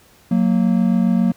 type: tone pair together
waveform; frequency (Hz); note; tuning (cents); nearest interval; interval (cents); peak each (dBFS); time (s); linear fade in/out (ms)
triangle; 183.7 / 231.1; F#3 / A#3; -12 / -15; major third; 397; -14 / -14; 0.31-1.32; 5
effects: pink hiss -51 dBFS RMS until 1.36 s + high-pass 60 Hz 12 dB/octave